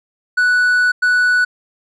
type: tone bursts at uneven times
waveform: triangle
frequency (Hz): 1480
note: F#6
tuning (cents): 0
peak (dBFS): -9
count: 2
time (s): 0.37-0.92 / 1.02-1.45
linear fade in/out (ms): 10
effects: resampled to 24000 Hz